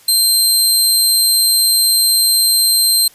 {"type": "tone", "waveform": "20% pulse", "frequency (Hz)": 4148, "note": "C8", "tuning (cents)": -16, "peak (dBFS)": -4, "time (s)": [0.08, 3.08], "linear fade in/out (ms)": 5, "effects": ["white hiss -46 dBFS RMS until 3.14 s", "resampled to 32000 Hz"]}